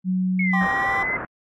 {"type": "tone", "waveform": "sine", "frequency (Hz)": 185, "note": "F#3", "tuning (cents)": 0, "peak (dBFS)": -19, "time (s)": [0.04, 0.68], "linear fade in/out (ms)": 50}
{"type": "exponential two-way sweep", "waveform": "sine", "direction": "down then up", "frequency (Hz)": [2223, 1860, 2064], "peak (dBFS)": -22, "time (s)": [0.39, 1.17], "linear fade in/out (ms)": 5, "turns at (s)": 0.62}
{"type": "chord", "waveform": "triangle", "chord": "G suspended fourth", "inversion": "none", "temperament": "just", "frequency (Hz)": [784, 1045.3, 1176], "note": ["G5", "C6", "D6"], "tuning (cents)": [0, -2, 2], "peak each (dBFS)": [-24, -27, -30], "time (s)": [0.53, 1.03], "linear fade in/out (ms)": 5}
{"type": "low-pass noise", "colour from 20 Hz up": "white", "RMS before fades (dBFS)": -31, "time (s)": [0.61, 1.25], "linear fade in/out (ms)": 2, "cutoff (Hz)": 1800, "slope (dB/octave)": 48}
{"effects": ["AAC 48 kbps"]}